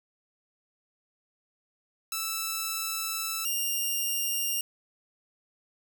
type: tone pair in turn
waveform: 5% pulse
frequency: 1318.5 / 2816 Hz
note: E6 / F7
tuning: 0 / +14 cents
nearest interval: octave + minor second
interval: 1314 cents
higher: second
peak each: -18 dBFS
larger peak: neither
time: 2.12-3.45 / 3.45-4.61 s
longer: first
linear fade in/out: 2 ms
effects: none